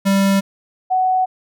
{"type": "tone pair in turn", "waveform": ["square", "sine"], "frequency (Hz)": [196, 745.1], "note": ["G3", "F#5"], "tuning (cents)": [0, 12], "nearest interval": "octave + major seventh", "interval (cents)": 2312, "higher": "second", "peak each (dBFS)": -13, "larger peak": "neither", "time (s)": [[0.05, 0.41], [0.9, 1.26]], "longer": "neither", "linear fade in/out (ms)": 20, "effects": []}